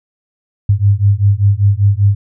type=beating tone pair; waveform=sine; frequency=98.4 / 103.5 Hz; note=G2 / G#2; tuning=+7 / -5 cents; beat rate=5.1 Hz; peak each=-11 dBFS; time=0.69-2.15 s; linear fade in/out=5 ms; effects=none